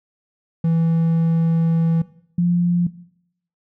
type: tone pair in turn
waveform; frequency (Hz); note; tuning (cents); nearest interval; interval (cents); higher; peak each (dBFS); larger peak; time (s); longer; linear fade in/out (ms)
triangle / sine; 164.81 / 174.61; E3 / F3; 0 / 0; minor second; 100; second; -13 / -14; first; 0.64-2.02 / 2.38-2.87; first; 5
effects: noise-tail reverb RT60 0.7 s tail -18 dB re dry